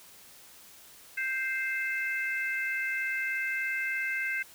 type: harmonic tone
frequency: 523.3 Hz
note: C5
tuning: in tune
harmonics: 3 / 4 / 5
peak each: -32 / -32 / -38 dBFS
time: 1.17-4.43 s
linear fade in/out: 10 ms
effects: white hiss -53 dBFS RMS until 4.54 s